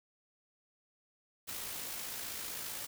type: noise with amplitude modulation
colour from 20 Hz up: white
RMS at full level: -40 dBFS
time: 1.47-2.87 s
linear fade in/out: 20 ms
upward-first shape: sine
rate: 55.5 Hz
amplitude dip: 35%
effects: none